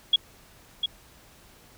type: tone with echo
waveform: sine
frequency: 3327 Hz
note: G#7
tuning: 2 cents sharp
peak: -15 dBFS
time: 0.13-0.16 s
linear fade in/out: 5 ms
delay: 700 ms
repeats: 1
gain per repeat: -7 dB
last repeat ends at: 0.86 s
effects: pink hiss -54 dBFS RMS until 1.77 s